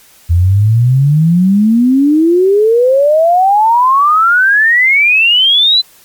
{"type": "exponential sweep", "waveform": "sine", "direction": "up", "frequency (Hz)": [82.41, 4075], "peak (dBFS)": -5, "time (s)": [0.29, 5.82], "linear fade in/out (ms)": 20, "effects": ["white hiss -43 dBFS RMS until 6.04 s", "MP3 96 kbps"]}